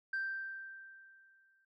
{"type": "tone with exponential decay", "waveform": "sine", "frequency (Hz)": 1568, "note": "G6", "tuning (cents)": 0, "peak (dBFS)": -31, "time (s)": [0.13, 1.65], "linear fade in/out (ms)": 5, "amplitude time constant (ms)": 330, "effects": ["tanh soft clip ceiling -31 dBFS"]}